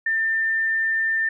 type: tone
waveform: sine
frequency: 1794 Hz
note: A6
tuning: 33 cents sharp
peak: -19 dBFS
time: 0.06-1.29 s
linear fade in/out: 5 ms
effects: none